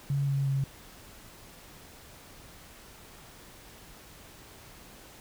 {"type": "tone with pitch steps", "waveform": "sine", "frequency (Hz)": [140, 138.23, 136.49], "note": ["C#3", "C#3", "C#3"], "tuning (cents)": [18, -5, -26], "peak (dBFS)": -25, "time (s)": [0.1, 0.64], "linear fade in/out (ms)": 2, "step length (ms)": 180, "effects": ["pink hiss -51 dBFS RMS until 5.2 s"]}